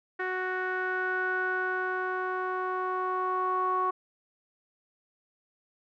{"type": "tone with low-pass filter sweep", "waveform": "sawtooth", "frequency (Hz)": 370, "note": "F#4", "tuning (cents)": 0, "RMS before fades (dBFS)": -30, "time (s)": [0.19, 3.91], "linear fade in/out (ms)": 10, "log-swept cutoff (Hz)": [1700, 1100], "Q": 7.8, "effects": []}